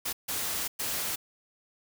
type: noise bursts at uneven times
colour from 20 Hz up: white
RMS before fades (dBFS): -32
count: 3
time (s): 0.05-0.13 / 0.28-0.68 / 0.79-1.16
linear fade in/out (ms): 10
effects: none